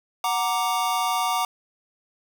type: chord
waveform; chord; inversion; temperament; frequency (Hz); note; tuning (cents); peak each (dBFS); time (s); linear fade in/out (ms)
square; Gb augmented; none; equal; 740 / 932.3 / 1174.7; Gb5 / Bb5 / D6; 0 / 0 / 0; -27; 0.24-1.45; 2
effects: none